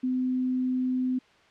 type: tone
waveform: sine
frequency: 255.1 Hz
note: C4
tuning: 44 cents flat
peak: -24 dBFS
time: 0.03-1.19 s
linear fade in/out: 10 ms
effects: white hiss -58 dBFS RMS until 1.5 s + low-pass 3000 Hz 12 dB/octave